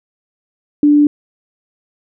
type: tone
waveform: sine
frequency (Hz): 293.7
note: D4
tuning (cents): 0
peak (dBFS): -6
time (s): 0.83-1.07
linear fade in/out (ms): 2
effects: none